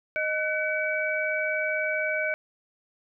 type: tone cluster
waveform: sine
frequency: 620 / 1507 / 2278 Hz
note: D#5 / F#6 / C#7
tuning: -6 / +31 / +47 cents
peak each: -29 dBFS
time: 0.16-2.34 s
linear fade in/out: 0 ms
effects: none